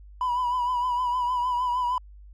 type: tone with vibrato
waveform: triangle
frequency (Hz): 987.8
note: B5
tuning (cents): 0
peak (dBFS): -20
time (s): 0.21-1.98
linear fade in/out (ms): 2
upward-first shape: triangle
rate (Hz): 6.5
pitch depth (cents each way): 57
effects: tanh soft clip ceiling -18 dBFS + added 50 Hz sine -44 dBFS peak until 2.33 s